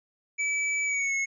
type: tone with pitch glide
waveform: square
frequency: 2300 to 2183 Hz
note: D7 to C#7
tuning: -37 to -27 cents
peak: -26 dBFS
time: 0.38-1.26 s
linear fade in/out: 20 ms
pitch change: -90 cents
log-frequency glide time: 0.85-1.14 s
effects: resampled to 22050 Hz